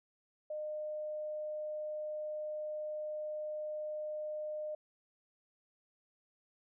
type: tone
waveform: sine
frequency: 609 Hz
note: D#5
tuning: 37 cents flat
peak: -37 dBFS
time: 0.5-4.75 s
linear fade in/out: 5 ms
effects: none